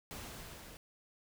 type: noise with level ramp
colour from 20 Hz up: pink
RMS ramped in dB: -45 to -53 dBFS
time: 0.11-0.77 s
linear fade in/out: 0 ms
effects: none